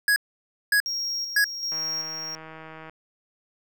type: tone bursts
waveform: square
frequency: 1665 Hz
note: G#6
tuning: 4 cents sharp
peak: -18 dBFS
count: 3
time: 0.08-1.443 s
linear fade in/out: 2 ms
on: 81 ms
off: 560 ms
type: tone with tremolo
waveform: triangle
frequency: 5588 Hz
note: F8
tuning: in tune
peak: -25 dBFS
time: 0.86-2.35 s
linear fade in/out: 0 ms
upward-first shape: square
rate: 1.3 Hz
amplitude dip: 45%
type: click train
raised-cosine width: 0.5 ms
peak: -27 dBFS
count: 188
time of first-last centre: 1.72-2.896 s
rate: 159 Hz
effects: none